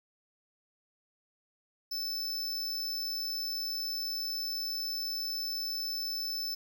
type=tone; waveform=square; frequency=5274 Hz; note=E8; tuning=in tune; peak=-33 dBFS; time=1.91-6.55 s; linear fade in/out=10 ms; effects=10-bit